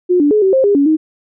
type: tone with pitch steps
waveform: sine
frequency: 359.7 / 291 / 424.3 / 382.7 / 529 / 405.7 / 282.2 / 313.2 Hz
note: F#4 / D4 / G#4 / G4 / C5 / G#4 / C#4 / D#4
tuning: -49 / -16 / +37 / -42 / +19 / -41 / +31 / +11 cents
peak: -8 dBFS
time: 0.09-0.97 s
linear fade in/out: 20 ms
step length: 110 ms
effects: none